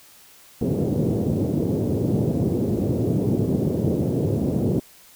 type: band-pass noise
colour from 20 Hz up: pink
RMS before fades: -22 dBFS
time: 0.61-4.8 s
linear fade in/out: 5 ms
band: 100 to 460 Hz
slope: 24 dB/octave
effects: white hiss -50 dBFS RMS until 5.15 s